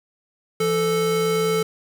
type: tone pair together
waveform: square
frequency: 169.41 / 439.4 Hz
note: E3 / A4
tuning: +48 / -2 cents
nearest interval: octave + perfect fourth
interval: 1650 cents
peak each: -27 / -20 dBFS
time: 0.6-1.63 s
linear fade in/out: 5 ms
effects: 8-bit